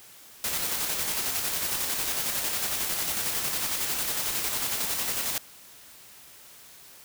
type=noise with tremolo; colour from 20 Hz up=white; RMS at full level=-28 dBFS; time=0.44-5.38 s; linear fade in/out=2 ms; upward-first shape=square; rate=11 Hz; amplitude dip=30%; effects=white hiss -50 dBFS RMS until 7.04 s